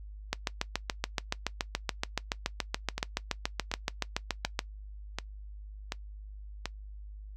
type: two click trains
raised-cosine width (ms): 0.2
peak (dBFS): -15 / -11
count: 6 / 31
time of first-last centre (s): 2.98-6.656 / 0.33-4.591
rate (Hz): 1.36 / 7.04
effects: noise-tail reverb RT60 0.1 s tail -20 dB re dry + added 51 Hz sine -42 dBFS peak until 7.36 s